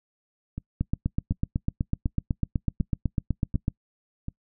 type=two click trains; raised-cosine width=5 ms; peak=-12 / -20 dBFS; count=24 / 6; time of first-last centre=0.81-3.681 / 0.58-4.284 s; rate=8.01 / 1.35 Hz; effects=noise-tail reverb RT60 0.1 s tail -24 dB re dry